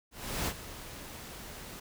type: noise with ADSR envelope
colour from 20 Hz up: pink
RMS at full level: -32 dBFS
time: 0.11-1.8 s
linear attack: 360 ms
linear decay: 61 ms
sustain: -13 dB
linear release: 7 ms
effects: none